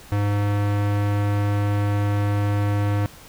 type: tone with low-pass filter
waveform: square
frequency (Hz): 102.3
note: G#2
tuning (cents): -26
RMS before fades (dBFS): -21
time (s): 0.12-3.06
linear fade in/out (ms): 0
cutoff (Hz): 2100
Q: 0.79
effects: pink hiss -45 dBFS RMS until 3.28 s